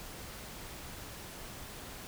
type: silence
effects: pink hiss -46 dBFS RMS until 2.07 s